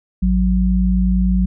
sine tone pair together, 54.37 / 185 Hz, A1 / F#3, -20 / 0 cents, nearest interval octave + major sixth, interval 2120 cents, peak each -15 dBFS, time 0.22-1.46 s, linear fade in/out 10 ms, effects none

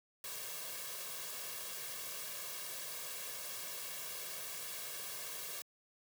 white noise with comb filter, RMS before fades -44 dBFS, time 0.24-5.62 s, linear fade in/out 2 ms, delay 1.8 ms, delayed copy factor +0.7, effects high-pass 150 Hz 12 dB/octave

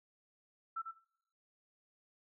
sine tone with echo, 1333 Hz, E6, 19 cents sharp, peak -36 dBFS, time 0.76-0.82 s, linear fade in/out 10 ms, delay 94 ms, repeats 1, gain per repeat -7 dB, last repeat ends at 0.914 s, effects noise-tail reverb RT60 0.7 s tail -17 dB re dry

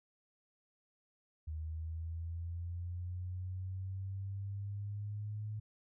sine linear sweep, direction up, 77.78 to 107.3 Hz, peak -38 dBFS, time 1.47-5.6 s, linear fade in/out 10 ms, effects none

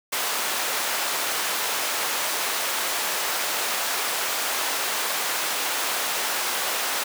pink high-pass noise, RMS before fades -26 dBFS, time 0.12-7.04 s, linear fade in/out 10 ms, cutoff 690 Hz, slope 12 dB/octave, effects none

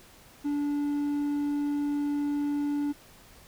triangle tone, 289.8 Hz, D4, 23 cents flat, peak -24 dBFS, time 0.44-2.93 s, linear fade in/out 20 ms, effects pink hiss -54 dBFS RMS until 3.47 s

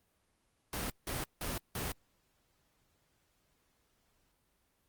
pink noise bursts, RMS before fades -37 dBFS, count 4, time 0.73-1.92 s, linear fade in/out 2 ms, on 170 ms, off 170 ms, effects pink hiss -75 dBFS RMS until 4.88 s + Opus 32 kbps

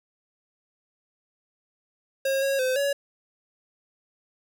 square tone with pitch steps, 540 / 548 / 514 / 563 Hz, C#5 / C#5 / C5 / C#5, -45 / -20 / -31 / +27 cents, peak -23 dBFS, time 2.25-2.93 s, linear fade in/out 5 ms, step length 170 ms, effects none

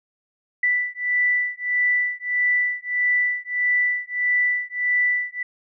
sine beating tone pair, 1975.5 / 1977.1 Hz, B6 / B6, 0 / +1 cents, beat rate 1.6 Hz, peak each -22 dBFS, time 0.63-5.43 s, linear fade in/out 5 ms, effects none

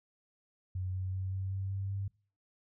sine tone with pitch steps, 92.5 / 93.47 / 94.44 / 95.43 / 96.43 / 97.44 / 98.45 Hz, F#2 / F#2 / F#2 / G2 / G2 / G2 / G2, 0 / +18 / +36 / -46 / -28 / -10 / +8 cents, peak -33 dBFS, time 0.75-2.08 s, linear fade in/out 5 ms, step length 190 ms, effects noise-tail reverb RT60 0.4 s tail -24 dB re dry

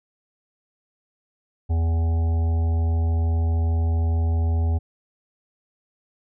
harmonic tone, 82.41 Hz, E2, in tune, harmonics 1 / 3 / 5 / 7 / 9 / 10, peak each -18 / -35 / -39 / -44 / -40 / -45 dBFS, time 1.69-4.79 s, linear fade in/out 20 ms, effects none

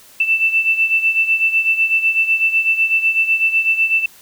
sine beating tone pair, 2657 / 2665 Hz, E7 / E7, +13 / +18 cents, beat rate 8 Hz, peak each -14 / -19 dBFS, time 0.2-4.06 s, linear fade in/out 5 ms, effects white hiss -45 dBFS RMS until 4.21 s

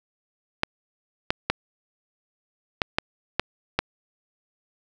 clicks, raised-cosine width 0.3 ms, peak -4 dBFS, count 7, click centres 0.634 / 1.305 / 1.5 / 2.818 / 2.985 / 3.396 / 3.79 s, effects none

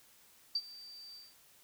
sine tone with ADSR envelope, 4653 Hz, D8, 17 cents flat, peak -28 dBFS, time 0.55-1.35 s, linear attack 5 ms, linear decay 50 ms, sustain -20 dB, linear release 200 ms, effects white hiss -63 dBFS RMS until 1.63 s

